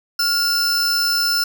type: tone pair together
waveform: 45% pulse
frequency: 1400 / 5279 Hz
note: F6 / E8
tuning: +4 / +2 cents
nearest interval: octave + major seventh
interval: 2298 cents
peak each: -21 / -18 dBFS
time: 0.19-1.44 s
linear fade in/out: 5 ms
effects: none